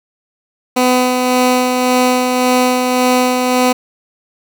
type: tone with tremolo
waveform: 15% pulse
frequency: 251.7 Hz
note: B3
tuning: 33 cents sharp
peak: -3 dBFS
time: 0.76-3.73 s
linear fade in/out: 10 ms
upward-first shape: sine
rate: 1.8 Hz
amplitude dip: 35%
effects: none